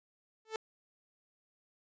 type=tone with exponential growth; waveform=sawtooth; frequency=440 Hz; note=A4; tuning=in tune; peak=-27 dBFS; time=0.45-0.56 s; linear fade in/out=2 ms; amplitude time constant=23 ms; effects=resampled to 16000 Hz